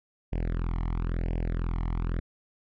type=tone with flanger; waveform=sawtooth; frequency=42 Hz; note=E1; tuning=33 cents sharp; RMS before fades=-29 dBFS; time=0.32-2.2 s; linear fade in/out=10 ms; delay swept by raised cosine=0.38 to 0.98 ms; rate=0.98 Hz; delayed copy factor=+1; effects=low-pass 2000 Hz 12 dB/octave